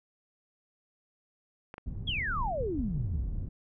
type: clicks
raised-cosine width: 0.5 ms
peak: -27 dBFS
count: 2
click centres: 1.741 / 1.781 s
type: low-pass noise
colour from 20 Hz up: pink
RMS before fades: -36 dBFS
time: 1.86-3.49 s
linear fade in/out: 5 ms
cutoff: 140 Hz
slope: 12 dB/octave
type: exponential sweep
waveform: sine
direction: down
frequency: 3427 to 40.8 Hz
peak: -30 dBFS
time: 2.07-3.33 s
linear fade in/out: 10 ms
effects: none